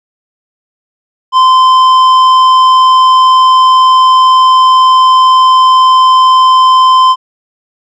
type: tone with tanh clipping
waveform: triangle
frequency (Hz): 1033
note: C6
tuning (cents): -22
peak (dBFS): -4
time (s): 1.32-7.16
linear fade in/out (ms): 50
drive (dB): 13
effects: none